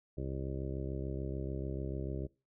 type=harmonic tone; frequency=66.8 Hz; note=C2; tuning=36 cents sharp; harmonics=1 / 2 / 3 / 4 / 5 / 6 / 7 / 8 / 9; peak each=-40 / -40 / -47 / -48 / -44 / -45 / -55 / -51 / -51 dBFS; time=0.17-2.27 s; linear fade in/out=10 ms; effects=noise-tail reverb RT60 0.3 s tail -23 dB re dry